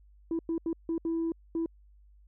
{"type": "tone bursts at uneven times", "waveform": "sine", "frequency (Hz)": 330, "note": "E4", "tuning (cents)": 2, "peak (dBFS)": -26, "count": 6, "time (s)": [[0.31, 0.39], [0.49, 0.58], [0.66, 0.73], [0.89, 0.98], [1.05, 1.32], [1.55, 1.66]], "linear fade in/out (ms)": 2, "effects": ["tanh soft clip ceiling -25 dBFS", "added 50 Hz sine -55 dBFS peak until 2.27 s"]}